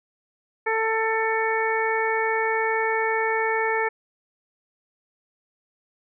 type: harmonic tone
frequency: 444.7 Hz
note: A4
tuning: 18 cents sharp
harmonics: 1 / 2 / 3 / 4 / 5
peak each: -25 / -26 / -32 / -27 / -29 dBFS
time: 0.66-3.89 s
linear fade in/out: 10 ms
effects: none